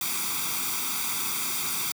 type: noise with comb filter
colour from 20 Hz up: white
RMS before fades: -29 dBFS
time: 0.01-1.92 s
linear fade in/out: 2 ms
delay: 0.85 ms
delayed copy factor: +0.8
effects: high-pass 150 Hz 12 dB/octave